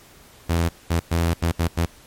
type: tone bursts at uneven times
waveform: sawtooth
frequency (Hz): 84.1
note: E2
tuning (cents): +35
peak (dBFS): -14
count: 6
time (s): 0.49-0.69 / 0.9-1 / 1.11-1.34 / 1.42-1.52 / 1.59-1.68 / 1.77-1.86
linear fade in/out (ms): 10
effects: pink hiss -49 dBFS RMS until 2.06 s + MP3 64 kbps